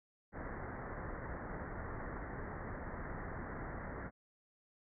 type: low-pass noise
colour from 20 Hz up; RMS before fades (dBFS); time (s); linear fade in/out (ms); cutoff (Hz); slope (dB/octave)
pink; -44; 0.32-4.11; 50; 2000; 96
effects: none